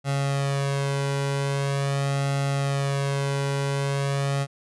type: tone with flanger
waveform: sawtooth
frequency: 139.2 Hz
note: C#3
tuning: 8 cents sharp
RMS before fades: -25 dBFS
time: 0.04-4.47 s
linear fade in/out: 50 ms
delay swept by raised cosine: 1.5 to 2.03 ms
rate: 0.43 Hz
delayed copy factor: +0.85
effects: resampled to 24000 Hz